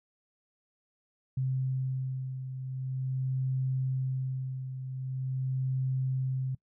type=beating tone pair; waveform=sine; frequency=130.81 / 131.25 Hz; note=C3 / C3; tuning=0 / +6 cents; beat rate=0.44 Hz; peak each=-30 / -37 dBFS; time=1.37-6.55 s; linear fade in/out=5 ms; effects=noise-tail reverb RT60 0.1 s tail -23 dB re dry